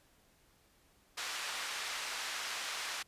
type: band-pass noise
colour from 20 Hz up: pink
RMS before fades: -40 dBFS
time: 1.17-3.03 s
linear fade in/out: 10 ms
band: 1200 to 6800 Hz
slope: 12 dB/octave
effects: pink hiss -68 dBFS RMS until 3.07 s + resampled to 32000 Hz